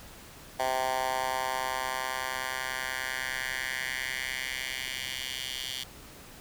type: tone with high-pass filter sweep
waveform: 10% pulse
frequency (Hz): 130.1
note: C3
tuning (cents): -9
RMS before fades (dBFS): -33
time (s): 0.59-5.84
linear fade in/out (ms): 10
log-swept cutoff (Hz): 740 to 3200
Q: 2.4
effects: pink hiss -49 dBFS RMS until 6.4 s